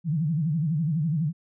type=tone with vibrato; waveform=sine; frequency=157.2 Hz; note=D#3; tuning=18 cents sharp; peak=-22 dBFS; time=0.04-1.33 s; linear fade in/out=50 ms; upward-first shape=sine; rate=12 Hz; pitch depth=170 cents each way; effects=none